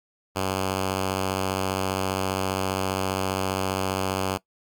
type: tone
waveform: 5% pulse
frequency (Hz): 95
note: F#2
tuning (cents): +46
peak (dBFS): -13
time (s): 0.35-4.38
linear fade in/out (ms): 20
effects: noise-tail reverb RT60 0.1 s tail -19 dB re dry + Opus 48 kbps